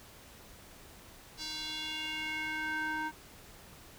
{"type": "tone with band-pass filter sweep", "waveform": "square", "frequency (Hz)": 311.1, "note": "D#4", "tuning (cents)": 0, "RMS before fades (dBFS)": -37, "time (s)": [1.37, 3.12], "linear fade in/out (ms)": 50, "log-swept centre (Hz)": [4800, 1200], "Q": 3.1, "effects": ["pink hiss -54 dBFS RMS until 3.98 s"]}